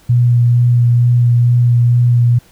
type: tone with vibrato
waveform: sine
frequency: 120.7 Hz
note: B2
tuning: 39 cents flat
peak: -7 dBFS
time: 0.09-2.39 s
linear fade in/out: 10 ms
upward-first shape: sine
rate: 2.2 Hz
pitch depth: 13 cents each way
effects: pink hiss -48 dBFS RMS until 2.51 s